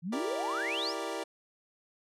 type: exponential sweep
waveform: sine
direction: up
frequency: 155.56 to 5890 Hz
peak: -32 dBFS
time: 0.02-0.94 s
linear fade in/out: 50 ms
type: chord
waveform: 25% pulse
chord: E half-diminished seventh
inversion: none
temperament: equal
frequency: 329.6 / 392 / 466.2 / 587.3 Hz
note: E4 / G4 / Bb4 / D5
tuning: 0 / 0 / 0 / 0 cents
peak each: -36 dBFS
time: 0.12-1.24 s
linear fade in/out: 10 ms
effects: low-pass 10000 Hz 12 dB/octave